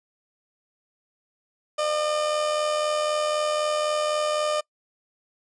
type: tone with amplitude modulation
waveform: 30% pulse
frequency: 604 Hz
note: D5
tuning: 48 cents sharp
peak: -18 dBFS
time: 1.78-4.61 s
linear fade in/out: 10 ms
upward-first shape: sine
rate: 83.9 Hz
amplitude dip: 40%
effects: noise-tail reverb RT60 0.1 s tail -24 dB re dry + resampled to 22050 Hz